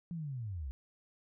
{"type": "linear sweep", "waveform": "sine", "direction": "down", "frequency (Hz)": [176.4, 59.4], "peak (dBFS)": -37, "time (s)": [0.11, 0.71], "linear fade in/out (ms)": 0, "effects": []}